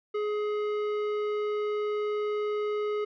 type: tone with tanh clipping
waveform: sine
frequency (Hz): 419.9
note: G#4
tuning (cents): +19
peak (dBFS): -29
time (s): 0.14-3.05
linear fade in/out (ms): 10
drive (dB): 13
effects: none